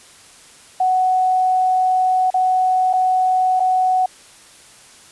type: tone with dropouts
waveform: sine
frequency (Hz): 743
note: F#5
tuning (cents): +7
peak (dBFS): -13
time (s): 0.8-4.06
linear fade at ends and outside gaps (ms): 5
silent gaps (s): 2.304-2.341 / 2.93-2.935 / 3.597-3.602
effects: white hiss -45 dBFS RMS until 5.11 s + resampled to 24000 Hz